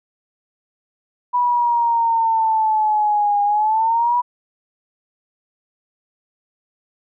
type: exponential two-way sweep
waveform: sine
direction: down then up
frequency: 983 to 814 to 983 Hz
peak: -14 dBFS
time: 1.33-4.22 s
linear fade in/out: 20 ms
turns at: 3.43 s
effects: none